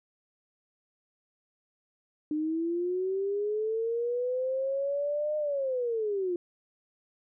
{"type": "linear two-way sweep", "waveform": "sine", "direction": "up then down", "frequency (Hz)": [300, 610, 344.1], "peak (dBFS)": -27, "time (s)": [2.31, 6.36], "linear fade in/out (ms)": 2, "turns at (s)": 5.37, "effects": []}